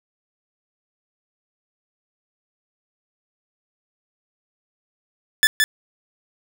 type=tone with echo; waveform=sawtooth; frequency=1740 Hz; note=A6; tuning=20 cents flat; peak=-8 dBFS; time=5.43-5.47 s; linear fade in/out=0 ms; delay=170 ms; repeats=1; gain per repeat=-3 dB; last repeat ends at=5.64 s; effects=none